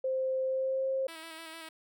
sine tone with pitch glide, 523.3 to 531.8 Hz, C5 to C5, 0 to +28 cents, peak -28 dBFS, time 0.04-1.07 s, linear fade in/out 5 ms, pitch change +28 cents, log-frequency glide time 0.44-0.87 s
5% pulse tone with vibrato, 324.4 Hz, E4, 28 cents flat, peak -32 dBFS, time 1.08-1.69 s, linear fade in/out 5 ms, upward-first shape square, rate 6.6 Hz, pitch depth 26 cents each way
effects none

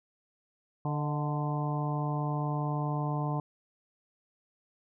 harmonic tone with a mistuned harmonic, 147.6 Hz, D3, 9 cents sharp, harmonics 1 / 2 / 3 / 4 / 5 / 6 / 7, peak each -30 / -38 / -43 / -42 / -39 / -40 / -40 dBFS, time 0.85-3.4 s, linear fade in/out 2 ms, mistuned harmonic 4, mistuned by +56 cents, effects none

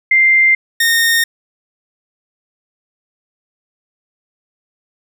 sine / sawtooth tone pair in turn, 2093 / 1841.3 Hz, C7 / A#6, 0 / -22 cents, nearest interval major second, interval 222 cents, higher first, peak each -7 dBFS, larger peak neither, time 0.11-0.55 / 0.8-1.24 s, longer neither, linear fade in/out 5 ms, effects none

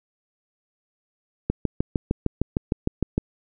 click train, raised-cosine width 3 ms, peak -8 dBFS, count 12, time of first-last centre 1.5-3.179 s, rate 6.55 Hz, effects none

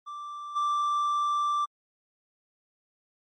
triangle tone with level steps, 1174.7 Hz, D6, in tune, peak -34 / -22 dBFS, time 0.06-1.66 s, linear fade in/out 20 ms, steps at 0.55 s, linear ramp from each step 20 ms, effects MP3 32 kbps

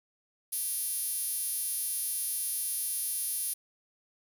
5% pulse tone with high-pass filter, 392 Hz, G4, in tune, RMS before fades -33 dBFS, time 0.52-3.54 s, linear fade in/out 10 ms, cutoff 9600 Hz, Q 3, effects none

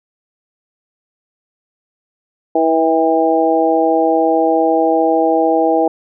harmonic tone with a mistuned harmonic, 162.4 Hz, E3, 26 cents flat, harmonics 2 / 3 / 4 / 5, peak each -16 / -16 / -16 / -16 dBFS, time 2.55-5.88 s, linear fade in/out 5 ms, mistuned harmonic 5, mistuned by -20 cents, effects none

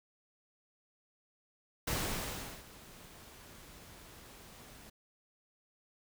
pink noise with ADSR envelope, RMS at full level -34 dBFS, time 1.87-4.9 s, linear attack 8 ms, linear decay 750 ms, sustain -20 dB, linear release 8 ms, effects none

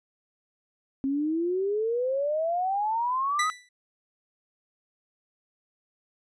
sine exponential sweep, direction up, 265.9 to 1283 Hz, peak -24 dBFS, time 1.04-3.5 s, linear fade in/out 0 ms
sawtooth tone with exponential decay, 1975.5 Hz, B6, in tune, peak -19 dBFS, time 3.39-3.69 s, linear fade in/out 5 ms, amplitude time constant 64 ms
effects resampled to 22050 Hz

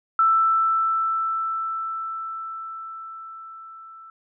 sine tone with level ramp, 1326 Hz, E6, 10 cents sharp, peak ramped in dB -14 to -41 dBFS, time 0.19-4.1 s, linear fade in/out 2 ms, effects none

